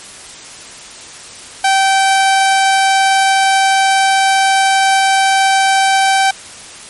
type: tone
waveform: sawtooth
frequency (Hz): 775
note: G5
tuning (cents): -20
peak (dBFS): -5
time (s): 1.64-6.31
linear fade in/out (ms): 5
effects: white hiss -33 dBFS RMS until 6.89 s + MP3 48 kbps